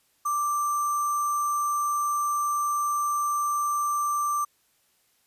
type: tone with sample-and-hold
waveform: sine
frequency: 1174.7 Hz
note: D6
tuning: in tune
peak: -23 dBFS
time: 0.25-4.45 s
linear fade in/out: 10 ms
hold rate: 7350 Hz
effects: white hiss -67 dBFS RMS until 5.26 s + resampled to 32000 Hz